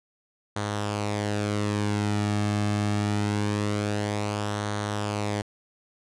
sawtooth tone with flanger, 103.83 Hz, G#2, in tune, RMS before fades -27 dBFS, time 0.56-5.42 s, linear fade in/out 5 ms, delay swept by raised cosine 0.39 to 2.09 ms, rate 0.24 Hz, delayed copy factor -0.5, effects resampled to 22050 Hz

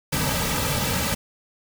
pink noise with comb filter, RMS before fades -24 dBFS, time 0.12-1.15 s, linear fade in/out 10 ms, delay 2.8 ms, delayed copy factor -0.7, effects none

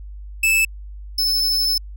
45% pulse tone pair in turn, 2626 / 5252 Hz, E7 / E8, -7 / -7 cents, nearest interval octave, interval 1200 cents, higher second, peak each -14 / -17 dBFS, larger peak first, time 0.43-0.65 / 1.18-1.78 s, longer second, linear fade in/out 5 ms, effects added 50 Hz sine -32 dBFS peak until 1.96 s

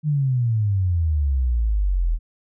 sine exponential sweep, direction down, 155.1 to 39.15 Hz, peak -17 dBFS, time 0.03-2.19 s, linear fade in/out 50 ms, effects none

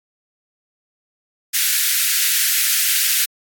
white high-pass noise, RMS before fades -17 dBFS, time 1.53-3.26 s, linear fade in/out 20 ms, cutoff 1500 Hz, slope 48 dB/octave, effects AAC 64 kbps

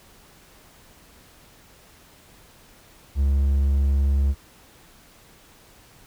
triangle tone, 69.3 Hz, C#2, in tune, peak -15 dBFS, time 3.15-4.35 s, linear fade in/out 50 ms, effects pink hiss -52 dBFS RMS until 6.06 s

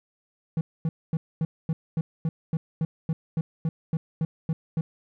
triangle tone bursts, 160.9 Hz, E3, 42 cents flat, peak -20 dBFS, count 16, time 0.57-4.81 s, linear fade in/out 2 ms, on 40 ms, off 240 ms, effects none

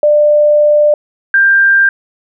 sine tone pair in turn, 595 / 1588.5 Hz, D5 / G6, +22 / +23 cents, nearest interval octave + perfect fourth, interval 1701 cents, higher second, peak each -5 dBFS, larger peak neither, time 0.03-0.94 / 1.34-1.89 s, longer first, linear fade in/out 2 ms, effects none

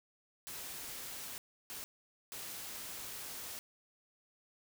white noise bursts at uneven times, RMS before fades -45 dBFS, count 3, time 0.47-1.38 / 1.7-1.84 / 2.32-3.59 s, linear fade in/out 0 ms, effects none

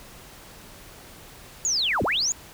sine linear two-way sweep, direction down then up, 7040 to 31.21 to 7040 Hz, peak -21 dBFS, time 1.65-2.32 s, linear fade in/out 0 ms, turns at 2.03 s, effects pink hiss -46 dBFS RMS until 2.53 s

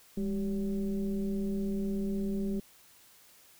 sine tone with frequency modulation, 202.2 Hz, G#3, 46 cents flat, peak -29 dBFS, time 0.17-2.6 s, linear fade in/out 5 ms, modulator 184 Hz, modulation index 0.83, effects white hiss -59 dBFS RMS until 3.59 s

